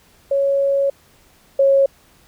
sine tone pair in turn, 554.4 / 548 Hz, C#5 / C#5, 0 / -20 cents, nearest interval unison, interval 20 cents, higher first, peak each -14 / -10 dBFS, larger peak second, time 0.31-0.9 / 1.59-1.86 s, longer first, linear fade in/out 5 ms, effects pink hiss -53 dBFS RMS until 2.27 s

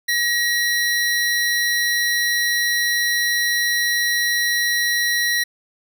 square tone pair together, 1900 / 4003 Hz, A#6 / B7, +33 / +23 cents, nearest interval octave + minor second, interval 1290 cents, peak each -19 / -24 dBFS, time 0.08-5.44 s, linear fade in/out 10 ms, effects none

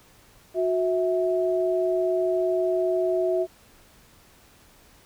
sine tone pair together, 365.4 / 652 Hz, F#4 / E5, -22 / -19 cents, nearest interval minor seventh, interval 1003 cents, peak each -23 / -24 dBFS, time 0.54-3.47 s, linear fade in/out 50 ms, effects pink hiss -55 dBFS RMS until 5.05 s

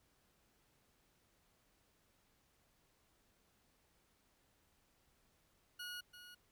20% pulse tone with echo, 1450 Hz, F#6, 35 cents flat, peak -40 dBFS, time 5.79-6.01 s, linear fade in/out 10 ms, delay 340 ms, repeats 1, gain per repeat -10 dB, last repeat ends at 6.35 s, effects pink hiss -75 dBFS RMS until 6.51 s

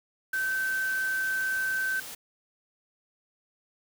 sine tone in noise, 1543 Hz, G6, 28 cents flat, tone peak -26 dBFS, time 0.33-2 s, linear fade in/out 5 ms, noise white, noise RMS -41 dBFS, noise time 0.33-2.15 s, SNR +12 dB, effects none

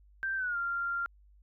sine tone with pitch glide, 1568 to 1388.9 Hz, G6 to F6, 0 to -10 cents, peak -30 dBFS, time 0.23-1.06 s, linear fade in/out 0 ms, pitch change -210 cents, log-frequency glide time 0.36-0.57 s, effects added 50 Hz sine -57 dBFS peak until 1.42 s

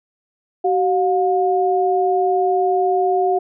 sine tone pair together, 379.1 / 715 Hz, F#4 / F5, +42 / +41 cents, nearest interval major seventh, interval 1099 cents, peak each -17 dBFS, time 0.64-3.39 s, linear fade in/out 10 ms, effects none

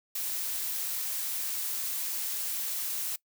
blue noise, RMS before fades -33 dBFS, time 0.15-3.16 s, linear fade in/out 5 ms, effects noise-tail reverb RT60 0.1 s tail -22 dB re dry

